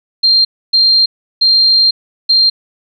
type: tone bursts at uneven times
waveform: sine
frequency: 4184 Hz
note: C8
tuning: 1 cent flat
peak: -6 dBFS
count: 4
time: 0.23-0.45 / 0.73-1.06 / 1.41-1.91 / 2.29-2.5 s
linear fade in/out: 10 ms
effects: none